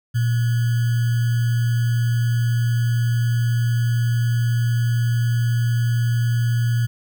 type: tone with sample-and-hold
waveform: sine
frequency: 118 Hz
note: A#2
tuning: 22 cents sharp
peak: -16 dBFS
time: 0.14-6.87 s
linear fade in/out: 20 ms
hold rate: 1575 Hz
effects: none